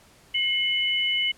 sine tone pair together, 2145 / 2982 Hz, C7 / F#7, +42 / +13 cents, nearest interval tritone, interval 571 cents, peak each -26 / -23 dBFS, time 0.34-1.32 s, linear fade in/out 10 ms, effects pink hiss -55 dBFS RMS until 1.37 s + low-pass 12000 Hz 12 dB/octave

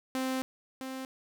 sawtooth tone pair in turn, 260.8 / 262.6 Hz, C4 / C4, -5 / +6 cents, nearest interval unison, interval 11 cents, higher second, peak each -26 / -33 dBFS, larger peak first, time 0.15-0.42 / 0.81-1.05 s, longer first, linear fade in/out 0 ms, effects none

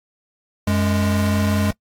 square tone pair together, 92.52 / 207.7 Hz, F#2 / G#3, 0 / 0 cents, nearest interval octave + major second, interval 1400 cents, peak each -20 dBFS, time 0.67-1.71 s, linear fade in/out 5 ms, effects noise-tail reverb RT60 0.1 s tail -21 dB re dry + AAC 64 kbps

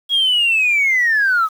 sine linear sweep, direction down, 3322 to 1244.5 Hz, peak -11 dBFS, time 0.09-1.49 s, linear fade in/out 50 ms, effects tanh soft clip ceiling -9 dBFS + 7-bit

